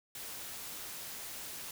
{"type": "noise", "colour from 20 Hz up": "white", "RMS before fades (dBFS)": -44, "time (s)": [0.15, 1.71], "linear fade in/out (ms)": 2, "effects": []}